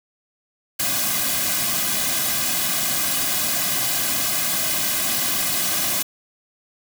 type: noise with comb filter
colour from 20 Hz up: white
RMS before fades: -22 dBFS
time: 0.79-6.03 s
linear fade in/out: 10 ms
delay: 2.2 ms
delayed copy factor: -0.9
effects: none